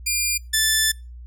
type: tone pair in turn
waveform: 10% pulse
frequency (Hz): 2400 / 1754.8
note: D7 / A6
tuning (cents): +37 / -5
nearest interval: perfect fourth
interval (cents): 542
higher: first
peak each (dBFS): -11 / -8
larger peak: second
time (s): 0.06-0.38 / 0.53-0.92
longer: second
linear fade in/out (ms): 10
effects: noise-tail reverb RT60 0.3 s tail -26 dB re dry + added 60 Hz sine -36 dBFS peak until 1.26 s